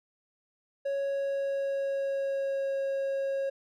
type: tone with pitch glide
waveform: triangle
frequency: 554.4 to 545.8 Hz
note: C#5 to C#5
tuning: 0 to -27 cents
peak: -26 dBFS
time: 0.85-3.5 s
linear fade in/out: 10 ms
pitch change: -27 cents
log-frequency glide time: 0.96-2.77 s
effects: none